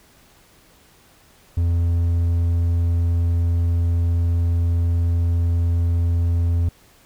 triangle tone, 85.1 Hz, F2, 44 cents flat, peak -14 dBFS, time 1.57-6.69 s, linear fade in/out 5 ms, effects pink hiss -53 dBFS RMS until 7.05 s

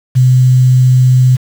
sine tone with quantisation, 127.5 Hz, C3, 44 cents flat, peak -4 dBFS, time 0.15-1.37 s, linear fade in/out 20 ms, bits 5, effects none

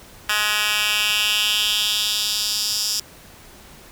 10% pulse tone with high-pass filter sweep, 210 Hz, G#3, 19 cents sharp, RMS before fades -21 dBFS, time 0.29-3 s, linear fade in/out 5 ms, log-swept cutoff 1900 to 5300 Hz, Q 2.7, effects pink hiss -45 dBFS RMS until 3.91 s

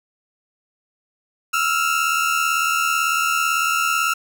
30% pulse tone pair together, 1311 / 1389 Hz, E6 / F6, -10 / -10 cents, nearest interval minor second, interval 100 cents, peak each -18 dBFS, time 1.53-4.14 s, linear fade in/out 10 ms, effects none

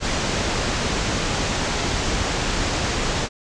pink low-pass noise, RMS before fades -23 dBFS, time 0-3.29 s, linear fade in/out 50 ms, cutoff 7500 Hz, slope 48 dB/octave, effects none

